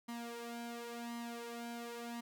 sawtooth tone with flanger, 235.5 Hz, A#3, 18 cents sharp, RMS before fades -45 dBFS, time 0.08-2.21 s, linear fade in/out 10 ms, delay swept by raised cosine 0.98 to 2.98 ms, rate 0.93 Hz, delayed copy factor +0.75, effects none

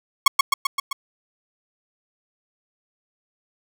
sawtooth tone with echo, 1100 Hz, C#6, 14 cents flat, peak -5 dBFS, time 0.26-0.28 s, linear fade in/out 5 ms, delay 130 ms, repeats 5, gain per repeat -3 dB, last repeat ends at 0.93 s, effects none

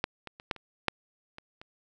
clicks, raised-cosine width 0.3 ms, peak -11 / -24 / -29 / -12 / -30 / -8 / -27 / -29 dBFS, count 8, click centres 0.041 / 0.273 / 0.399 / 0.512 / 0.563 / 0.883 / 1.384 / 1.615 s, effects none

